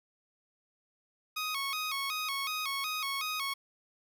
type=tone with vibrato; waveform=15% pulse; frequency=1174.7 Hz; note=D6; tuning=in tune; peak=-26 dBFS; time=1.36-3.54 s; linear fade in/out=10 ms; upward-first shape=square; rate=2.7 Hz; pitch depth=110 cents each way; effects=none